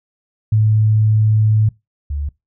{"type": "tone pair in turn", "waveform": "sine", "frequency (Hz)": [108.2, 72.13], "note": ["A2", "D2"], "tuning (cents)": [-29, -31], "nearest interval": "perfect fifth", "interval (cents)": 702, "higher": "first", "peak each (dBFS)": [-10, -19], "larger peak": "first", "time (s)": [[0.52, 1.69], [2.1, 2.29]], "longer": "first", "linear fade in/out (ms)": 5, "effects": ["noise-tail reverb RT60 0.2 s tail -22 dB re dry"]}